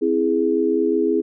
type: chord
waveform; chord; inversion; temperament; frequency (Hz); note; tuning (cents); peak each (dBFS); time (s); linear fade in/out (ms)
sine; C augmented; none; equal; 261.6 / 329.6 / 415.3; C4 / E4 / G#4; 0 / 0 / 0; -23 / -20 / -19; 0.01-1.22; 20
effects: none